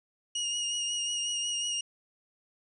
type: tone with vibrato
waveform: 25% pulse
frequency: 2867 Hz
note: F7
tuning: 45 cents sharp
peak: -26 dBFS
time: 0.35-1.81 s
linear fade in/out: 5 ms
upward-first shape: sine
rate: 5.5 Hz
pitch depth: 26 cents each way
effects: resampled to 22050 Hz